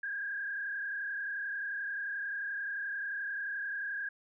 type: tone with frequency modulation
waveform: sine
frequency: 1622 Hz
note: G#6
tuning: 41 cents flat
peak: -34 dBFS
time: 0.03-4.09 s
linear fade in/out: 5 ms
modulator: 31.4 Hz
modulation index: 1.6
effects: none